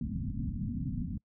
white low-pass noise, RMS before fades -35 dBFS, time 0.01-1.18 s, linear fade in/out 2 ms, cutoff 260 Hz, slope 96 dB/octave, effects noise-tail reverb RT60 0.1 s tail -26 dB re dry

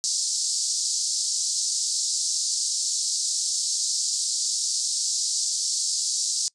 pink band-pass noise, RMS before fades -26 dBFS, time 0.04-6.48 s, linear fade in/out 0 ms, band 4500 to 8500 Hz, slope 48 dB/octave, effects noise-tail reverb RT60 0.1 s tail -24 dB re dry + resampled to 24000 Hz

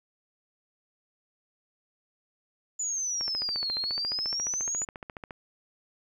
sine exponential two-way sweep, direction down then up, 7040 to 4110 to 7040 Hz, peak -28 dBFS, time 2.79-4.85 s, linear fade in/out 10 ms, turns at 3.75 s
click train, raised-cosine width 0.5 ms, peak -24 dBFS, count 31, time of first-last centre 3.21-5.308 s, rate 14.3 Hz
effects 10-bit

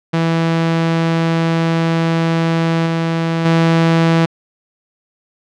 sawtooth tone with level steps, 164.81 Hz, E3, in tune, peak -9 / -11 / -6 dBFS, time 0.13-4.26 s, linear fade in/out 10 ms, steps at 2.86 / 3.45 s, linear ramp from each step 5 ms, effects low-pass 4000 Hz 12 dB/octave

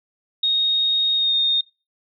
sine tone with pitch glide, 3729 to 3682 Hz, A#7 to A#7, 0 to -22 cents, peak -16 dBFS, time 0.43-1.61 s, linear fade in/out 5 ms, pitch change -22 cents, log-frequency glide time 1.15-1.34 s, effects noise-tail reverb RT60 0.3 s tail -25 dB re dry

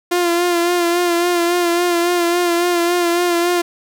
sawtooth tone with vibrato, 347.6 Hz, F4, 8 cents flat, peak -10 dBFS, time 0.11-3.62 s, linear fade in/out 10 ms, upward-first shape sine, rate 3.6 Hz, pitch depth 35 cents each way, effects none

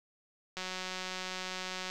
click train, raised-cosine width 0.2 ms, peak -21 dBFS, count 247, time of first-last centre 0.57-1.9 s, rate 185 Hz, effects none

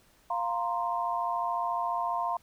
sine chord, F suspended fourth, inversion none, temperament equal, 698.5 / 932.3 / 1046.5 Hz, F5 / Bb5 / C6, 0 / 0 / 0 cents, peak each -32 dBFS, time 0.3-2.37 s, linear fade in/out 5 ms, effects pink hiss -63 dBFS RMS until 2.42 s

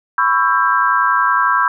sine chord, C# half-diminished seventh, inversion third, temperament just, 997.9 / 1108.7 / 1330.5 / 1596.6 Hz, B5 / C#6 / E6 / G6, +18 / 0 / +16 / +31 cents, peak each -17 dBFS, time 0.18-1.68 s, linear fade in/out 2 ms, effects none

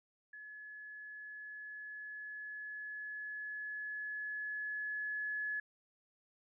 sine tone with level ramp, 1704 Hz, G#6, 44 cents sharp, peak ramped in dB -48 to -35 dBFS, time 0.33-5.6 s, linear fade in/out 5 ms, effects none

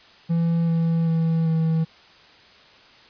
triangle tone with pitch steps, 167.3 / 165.38 / 163.48 / 161.6 Hz, E3 / E3 / E3 / E3, +26 / +6 / -14 / -34 cents, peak -16 dBFS, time 0.29-1.85 s, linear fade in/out 20 ms, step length 390 ms, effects white hiss -50 dBFS RMS until 3.09 s + resampled to 11025 Hz

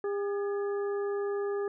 harmonic tone with a mistuned harmonic, 403.8 Hz, G#4, 49 cents flat, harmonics 1 / 2 / 3 / 4, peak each -29 / -44 / -43 / -47 dBFS, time 0.04-1.68 s, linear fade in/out 2 ms, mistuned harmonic 4, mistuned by +84 cents, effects none

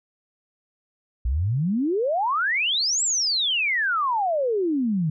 sine exponential two-way sweep, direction up then down, 55.8 to 7840 to 148.5 Hz, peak -20 dBFS, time 1.25-5.1 s, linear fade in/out 5 ms, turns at 3.03 s, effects none

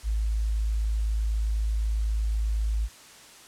sine tone, 54 Hz, A1, 32 cents flat, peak -23 dBFS, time 0.03-2.89 s, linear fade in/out 50 ms, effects white hiss -49 dBFS RMS until 3.47 s + low-pass 9000 Hz 12 dB/octave

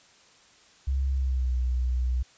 sine tone with pitch glide, 67.1 to 62.25 Hz, C2 to B1, +44 to +14 cents, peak -23 dBFS, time 0.87-2.23 s, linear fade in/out 10 ms, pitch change -130 cents, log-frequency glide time 1.11-1.55 s, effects white hiss -57 dBFS RMS until 2.37 s + resampled to 16000 Hz

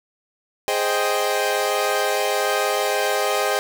sawtooth chord, Ab major seventh, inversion none, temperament equal, 415.3 / 523.3 / 622.3 / 784 Hz, Ab4 / C5 / Eb5 / G5, 0 / 0 / 0 / 0 cents, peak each -21 dBFS, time 0.68-3.59 s, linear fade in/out 0 ms, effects none

